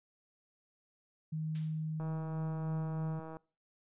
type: tone with tremolo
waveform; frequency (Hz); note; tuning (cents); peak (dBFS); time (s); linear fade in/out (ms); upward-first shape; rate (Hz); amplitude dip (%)
sine; 156.8; D#3; +14; -33; 1.32-3.2; 10; triangle; 0.85; 25
type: noise with exponential decay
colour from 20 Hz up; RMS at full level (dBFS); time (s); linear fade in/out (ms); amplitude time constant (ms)
blue; -43; 1.55-1.92; 0; 79
type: click train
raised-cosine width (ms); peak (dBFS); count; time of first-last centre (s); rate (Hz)
1; -33; 220; 2-3.369; 160
effects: noise-tail reverb RT60 0.4 s tail -24 dB re dry + resampled to 8000 Hz